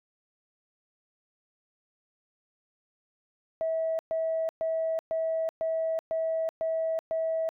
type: tone bursts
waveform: sine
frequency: 648 Hz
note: E5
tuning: 30 cents flat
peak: -25 dBFS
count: 8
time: 3.61-7.49 s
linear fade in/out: 0 ms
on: 380 ms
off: 120 ms
effects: tanh soft clip ceiling -21 dBFS